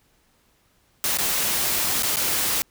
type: noise with dropouts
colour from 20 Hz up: white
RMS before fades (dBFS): -23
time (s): 1.04-2.62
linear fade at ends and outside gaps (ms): 0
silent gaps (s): 1.172-1.186 / 2.024-2.032 / 2.159-2.169
effects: pink hiss -63 dBFS RMS until 2.7 s